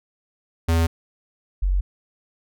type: tone pair in turn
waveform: square / sine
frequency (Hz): 82.7 / 46.41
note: E2 / F#1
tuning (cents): +6 / +6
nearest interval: minor seventh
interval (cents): 1000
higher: first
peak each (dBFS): -17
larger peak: neither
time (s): 0.68-0.87 / 1.62-1.81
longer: neither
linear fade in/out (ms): 10
effects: none